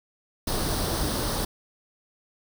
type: noise with comb filter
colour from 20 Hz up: pink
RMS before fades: -27 dBFS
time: 0.47-1.45 s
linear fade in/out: 5 ms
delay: 0.21 ms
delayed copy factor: +0.6
effects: none